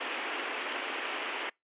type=band-pass noise; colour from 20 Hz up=white; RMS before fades=-36 dBFS; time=0-1.5 s; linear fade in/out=10 ms; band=270 to 3100 Hz; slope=48 dB/octave; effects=noise-tail reverb RT60 0.2 s tail -26 dB re dry + resampled to 8000 Hz